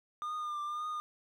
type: tone with vibrato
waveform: triangle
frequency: 1207 Hz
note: D6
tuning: 47 cents sharp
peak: -33 dBFS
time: 0.22-1 s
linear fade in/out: 0 ms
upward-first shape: triangle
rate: 1.9 Hz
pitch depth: 41 cents each way
effects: none